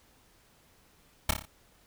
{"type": "noise with echo", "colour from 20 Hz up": "pink", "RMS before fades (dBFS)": -23, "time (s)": [1.29, 1.31], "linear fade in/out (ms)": 5, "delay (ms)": 29, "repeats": 5, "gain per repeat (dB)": -5, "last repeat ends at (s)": 1.455, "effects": ["pink hiss -63 dBFS RMS until 1.86 s"]}